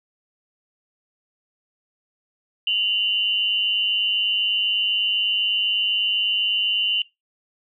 sine tone pair together, 2800 / 3008 Hz, F7 / F#7, +4 / +28 cents, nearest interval minor second, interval 124 cents, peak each -21 dBFS, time 2.67-7.02 s, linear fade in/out 2 ms, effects noise-tail reverb RT60 0.2 s tail -21 dB re dry

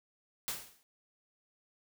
white noise with exponential decay, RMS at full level -34 dBFS, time 0.48-0.83 s, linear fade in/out 0 ms, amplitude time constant 76 ms, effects none

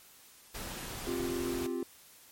pink noise, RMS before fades -41 dBFS, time 0.54-1.67 s, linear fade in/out 10 ms
triangle chord, C suspended fourth, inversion none, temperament just, 261.6 / 348.8 / 392.4 Hz, C4 / F4 / G4, 0 / -2 / +2 cents, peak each -35 / -33 / -37 dBFS, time 1.07-1.83 s, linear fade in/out 2 ms
effects white hiss -57 dBFS RMS until 2.31 s + MP3 64 kbps

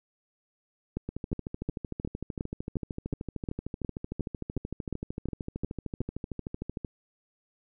two click trains, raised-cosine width 3 ms, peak -21 / -18 dBFS, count 77 / 15, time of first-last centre 1.09-6.848 / 0.97-6.006 s, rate 13.2 / 2.78 Hz, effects none

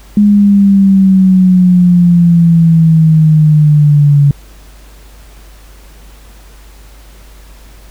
sine exponential sweep, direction down, 207.7 to 141.7 Hz, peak -3 dBFS, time 0.17-4.31 s, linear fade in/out 2 ms, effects added 50 Hz sine -34 dBFS peak until 7.9 s + pink hiss -42 dBFS RMS until 7.9 s

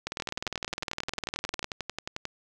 two click trains, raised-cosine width 0.2 ms, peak -14 / -15 dBFS, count 32 / 24, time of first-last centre 0.07-1.644 / 0.2-2.254 s, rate 19.7 / 11.2 Hz, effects none

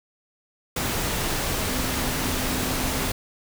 sine tone in noise, 256.5 Hz, C4, 34 cents flat, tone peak -32 dBFS, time 1.68-3.09 s, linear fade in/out 5 ms, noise pink, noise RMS -26 dBFS, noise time 0.76-3.12 s, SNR -9 dB, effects none

